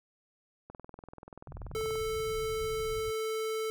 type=click train; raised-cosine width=1 ms; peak=-32 dBFS; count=27; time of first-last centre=0.7-1.956 s; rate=20.7 Hz
type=low-pass noise; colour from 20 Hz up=pink; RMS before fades=-44 dBFS; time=1.47-3.12 s; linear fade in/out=20 ms; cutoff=160 Hz; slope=48 dB/octave
type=tone; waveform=square; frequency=440 Hz; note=A4; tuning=in tune; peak=-32 dBFS; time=1.75-3.7 s; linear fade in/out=0 ms
effects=none